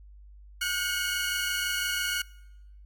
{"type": "tone cluster", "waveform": "sawtooth", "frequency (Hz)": [1439, 1543, 2204, 2904], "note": ["F#6", "G6", "C#7", "F#7"], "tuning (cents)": [-49, -28, -11, -33], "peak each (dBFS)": [-27, -32, -31, -31], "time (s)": [0.61, 2.22], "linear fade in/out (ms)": 5, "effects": ["noise-tail reverb RT60 1.0 s tail -25 dB re dry", "added 50 Hz sine -47 dBFS peak until 2.85 s"]}